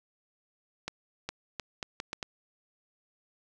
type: accelerating click train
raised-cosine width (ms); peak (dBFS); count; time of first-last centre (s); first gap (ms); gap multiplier
0.2; -17; 7; 0.88-2.228; 410; 0.75
effects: none